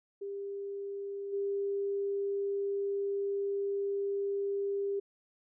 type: tone with level steps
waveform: sine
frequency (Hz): 398.9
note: G4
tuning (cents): +30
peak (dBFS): -36 / -30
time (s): 0.21-5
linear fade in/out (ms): 10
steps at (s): 1.32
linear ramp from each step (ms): 20
effects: none